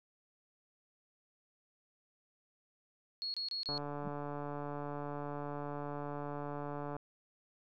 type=tone bursts; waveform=sine; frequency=4325 Hz; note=C#8; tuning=43 cents flat; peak=-36 dBFS; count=4; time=3.22-3.778 s; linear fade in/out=0 ms; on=120 ms; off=26 ms
type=click train; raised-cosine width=1 ms; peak=-28 dBFS; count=476; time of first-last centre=3.69-6.966 s; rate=145 Hz
type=tone with exponential growth; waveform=sine; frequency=188.3 Hz; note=F#3; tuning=31 cents sharp; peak=-36 dBFS; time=4-4.08 s; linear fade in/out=5 ms; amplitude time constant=17 ms
effects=none